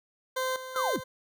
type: tone with tremolo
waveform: 20% pulse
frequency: 517 Hz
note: C5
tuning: 21 cents flat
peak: -23 dBFS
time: 0.36-1.04 s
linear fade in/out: 10 ms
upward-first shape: square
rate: 2.5 Hz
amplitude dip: 70%
type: linear sweep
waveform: sine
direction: down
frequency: 1480 to 46.91 Hz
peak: -28 dBFS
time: 0.74-1.01 s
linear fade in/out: 50 ms
effects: none